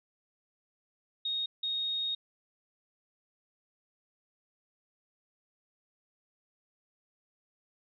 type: tone bursts at uneven times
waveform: sine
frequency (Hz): 3729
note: A#7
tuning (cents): 0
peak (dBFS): -30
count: 2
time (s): 1.25-1.46 / 1.63-2.15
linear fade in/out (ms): 5
effects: none